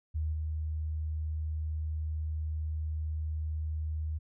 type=tone with level steps; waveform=sine; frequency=77.78 Hz; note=D#2; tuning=in tune; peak=-29 / -31 dBFS; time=0.14-4.19 s; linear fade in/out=20 ms; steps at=0.32 s; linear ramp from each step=20 ms; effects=none